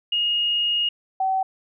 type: tone pair in turn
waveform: sine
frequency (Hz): 2862 / 762.7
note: F7 / G5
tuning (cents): +42 / -48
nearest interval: octave + major seventh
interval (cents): 2290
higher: first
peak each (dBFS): -19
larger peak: neither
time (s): 0.12-0.89 / 1.2-1.43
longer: first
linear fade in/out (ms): 5
effects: none